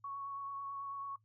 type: tone with vibrato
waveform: sine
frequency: 1111 Hz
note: C#6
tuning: 4 cents sharp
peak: -40 dBFS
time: 0.04-1.16 s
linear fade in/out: 5 ms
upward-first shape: sine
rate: 9.1 Hz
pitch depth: 13 cents each way
effects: noise-tail reverb RT60 0.1 s tail -19 dB re dry + added 108 Hz sine -70 dBFS peak until 1.24 s